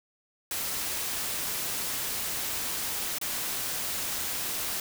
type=noise with dropouts; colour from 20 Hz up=white; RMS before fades=-32 dBFS; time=0.51-4.8 s; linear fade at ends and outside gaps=2 ms; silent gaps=3.185-3.213 s; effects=none